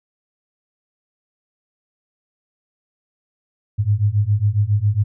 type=beating tone pair; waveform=sine; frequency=100 / 107.3 Hz; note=G2 / A2; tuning=+35 / -43 cents; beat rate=7.3 Hz; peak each=-18 / -17 dBFS; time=3.78-5.04 s; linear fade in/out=20 ms; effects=none